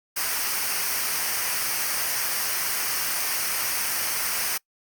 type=noise with comb filter; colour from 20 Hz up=white; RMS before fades=-26 dBFS; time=0.16-4.58 s; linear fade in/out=10 ms; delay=0.27 ms; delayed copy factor=-0.6; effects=noise-tail reverb RT60 0.1 s tail -24 dB re dry + Opus 48 kbps